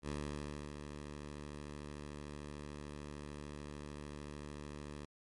10% pulse tone with ADSR envelope, 73.42 Hz, D2, in tune, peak -30 dBFS, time 0.02-5.05 s, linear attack 59 ms, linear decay 630 ms, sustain -7 dB, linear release 4 ms, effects MP3 48 kbps

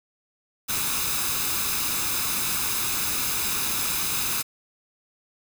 white noise with comb filter, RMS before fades -26 dBFS, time 0.68-4.43 s, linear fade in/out 20 ms, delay 0.79 ms, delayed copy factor +0.55, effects none

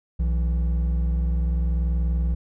triangle tone pair together, 61.79 / 164.81 Hz, B1 / E3, +2 / 0 cents, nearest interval octave + perfect fourth, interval 1698 cents, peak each -18 / -29 dBFS, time 0.19-2.35 s, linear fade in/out 10 ms, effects none

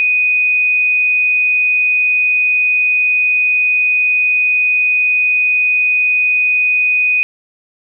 sine tone, 2489 Hz, D#7, in tune, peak -10 dBFS, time 0-7.23 s, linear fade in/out 0 ms, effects none

